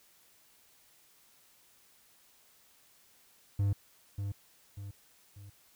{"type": "tone with echo", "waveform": "triangle", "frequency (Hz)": 100, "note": "G2", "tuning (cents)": 35, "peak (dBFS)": -24, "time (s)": [3.59, 3.73], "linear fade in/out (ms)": 5, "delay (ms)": 590, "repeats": 3, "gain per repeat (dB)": -7, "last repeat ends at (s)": 5.5, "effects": ["white hiss -64 dBFS RMS until 5.75 s"]}